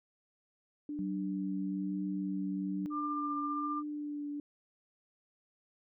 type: tone with vibrato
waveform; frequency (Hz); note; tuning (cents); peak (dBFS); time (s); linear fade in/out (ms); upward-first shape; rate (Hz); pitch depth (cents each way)
sine; 294; D4; +2; -36; 0.89-4.4; 2; triangle; 1.1; 23
type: tone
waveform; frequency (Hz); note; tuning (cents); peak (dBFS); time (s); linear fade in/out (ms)
sine; 189.4; F#3; +41; -35; 0.99-2.86; 0
type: tone with tremolo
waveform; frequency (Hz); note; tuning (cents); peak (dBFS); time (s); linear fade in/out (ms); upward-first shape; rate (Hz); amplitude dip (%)
sine; 1194; D6; +28; -33; 2.9-3.83; 50; sine; 15; 25
effects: none